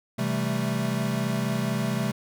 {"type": "chord", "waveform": "square", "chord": "A minor seventh", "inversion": "first", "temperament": "equal", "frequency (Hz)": [130.81, 164.81, 196, 220], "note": ["C3", "E3", "G3", "A3"], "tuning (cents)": [0, 0, 0, 0], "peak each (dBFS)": [-30, -34, -31, -30], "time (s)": [0.18, 2.12], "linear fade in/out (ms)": 10, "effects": []}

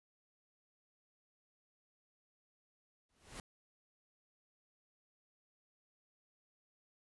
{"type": "noise with exponential growth", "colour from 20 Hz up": "pink", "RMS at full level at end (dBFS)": -44, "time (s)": [3.09, 3.4], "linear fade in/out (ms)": 2, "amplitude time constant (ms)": 66, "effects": ["resampled to 24000 Hz"]}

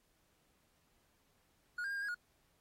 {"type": "tone with pitch steps", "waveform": "triangle", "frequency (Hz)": [1445, 1603, 1615, 1605, 1646, 1441], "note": ["F#6", "G6", "G#6", "G6", "G#6", "F#6"], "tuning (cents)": [-41, 38, -49, 40, -16, -46], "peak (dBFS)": -35, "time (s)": [1.78, 2.146], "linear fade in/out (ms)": 5, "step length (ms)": 61, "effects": ["pink hiss -75 dBFS RMS until 2.6 s", "AAC 48 kbps"]}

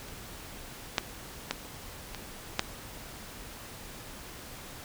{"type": "clicks", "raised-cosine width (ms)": 0.2, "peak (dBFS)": [-30, -7, -11, -20, -7], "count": 5, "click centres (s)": [0.085, 0.982, 1.51, 2.147, 2.594], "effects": ["pink hiss -45 dBFS RMS until 4.84 s"]}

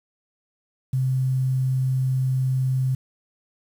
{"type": "tone with quantisation", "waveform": "sine", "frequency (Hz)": 130.4, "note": "C3", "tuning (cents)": -5, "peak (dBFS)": -19, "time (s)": [0.93, 2.95], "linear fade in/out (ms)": 5, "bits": 8, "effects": []}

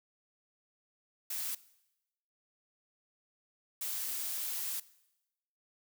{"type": "noise bursts at uneven times", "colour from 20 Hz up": "blue", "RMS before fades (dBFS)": -37, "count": 2, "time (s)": [[1.3, 1.55], [3.81, 4.8]], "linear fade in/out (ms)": 5, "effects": ["noise-tail reverb RT60 0.9 s tail -19 dB re dry"]}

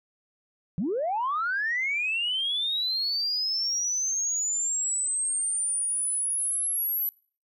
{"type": "linear sweep", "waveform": "sine", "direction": "up", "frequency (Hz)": [149.6, 11840], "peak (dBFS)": -24, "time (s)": [0.78, 7.09], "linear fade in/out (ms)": 0, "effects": ["noise-tail reverb RT60 0.4 s tail -24 dB re dry", "tanh soft clip ceiling -20 dBFS"]}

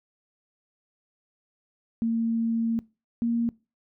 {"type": "tone pair in turn", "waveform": "sine", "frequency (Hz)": [228.5, 233.4], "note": ["A#3", "A#3"], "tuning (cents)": [-34, 2], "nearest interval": "unison", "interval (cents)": 36, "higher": "second", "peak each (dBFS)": -22, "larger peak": "neither", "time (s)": [[2.02, 2.79], [3.22, 3.49]], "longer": "first", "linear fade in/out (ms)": 0, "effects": ["noise-tail reverb RT60 0.3 s tail -23 dB re dry"]}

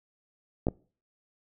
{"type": "clicks", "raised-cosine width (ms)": 2, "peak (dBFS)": [-13, -14], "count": 2, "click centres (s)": [0.669, 0.685], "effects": ["noise-tail reverb RT60 0.4 s tail -23 dB re dry"]}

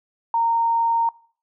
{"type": "tone", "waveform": "sine", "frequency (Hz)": 923, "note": "A#5", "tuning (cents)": -17, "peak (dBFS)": -17, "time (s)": [0.34, 1.09], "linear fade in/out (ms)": 2, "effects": ["noise-tail reverb RT60 0.5 s tail -24 dB re dry"]}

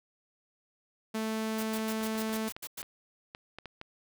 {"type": "tone", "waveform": "sawtooth", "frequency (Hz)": 220, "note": "A3", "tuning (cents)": 0, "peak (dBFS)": -27, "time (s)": [1.14, 2.49], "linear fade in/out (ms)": 10}
{"type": "noise bursts", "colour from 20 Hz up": "white", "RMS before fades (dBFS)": -40, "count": 9, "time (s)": [1.58, 2.821], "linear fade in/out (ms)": 5, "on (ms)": 49, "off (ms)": 100}
{"type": "clicks", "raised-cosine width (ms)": 0.3, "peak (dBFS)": -26, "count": 11, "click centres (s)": [1.788, 2.011, 2.154, 2.294, 2.337, 2.565, 2.829, 3.349, 3.586, 3.657, 3.814]}
{"effects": []}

